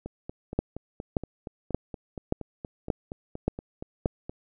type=two click trains; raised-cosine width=2 ms; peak=-10 / -22 dBFS; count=7 / 19; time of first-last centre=0.59-4.058 / 0.06-4.295 s; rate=1.73 / 4.25 Hz; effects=none